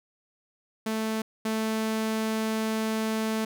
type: tone pair in turn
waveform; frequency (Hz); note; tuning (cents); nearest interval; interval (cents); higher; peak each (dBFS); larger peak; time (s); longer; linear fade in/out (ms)
sawtooth; 220 / 220; A3 / A3; 0 / 0; unison; 0; neither; -23 / -22; second; 0.86-1.22 / 1.45-3.45; second; 5
effects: none